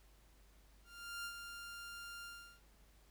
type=tone with ADSR envelope; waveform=sawtooth; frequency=1396.9 Hz; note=F6; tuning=in tune; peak=-38 dBFS; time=0.84-2.61 s; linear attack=410 ms; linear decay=70 ms; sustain=-6 dB; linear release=360 ms; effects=added 50 Hz sine -64 dBFS peak until 3.1 s + pink hiss -70 dBFS RMS until 3.1 s